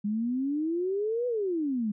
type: exponential two-way sweep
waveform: sine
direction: up then down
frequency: 202 to 499.7 to 202 Hz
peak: -26 dBFS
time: 0.04-1.92 s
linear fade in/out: 10 ms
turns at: 1.27 s
effects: none